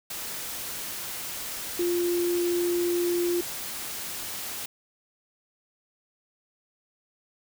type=tone in noise; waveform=sine; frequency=349.2 Hz; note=F4; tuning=in tune; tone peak=-23 dBFS; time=1.79-3.41 s; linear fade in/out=5 ms; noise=white; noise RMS=-35 dBFS; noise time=0.1-4.66 s; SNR=+9 dB; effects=none